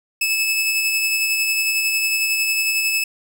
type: tone with tremolo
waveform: sawtooth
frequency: 2607 Hz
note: E7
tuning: 20 cents flat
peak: -13 dBFS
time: 0.21-3.04 s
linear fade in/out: 5 ms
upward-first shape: sine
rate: 11 Hz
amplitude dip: 30%
effects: none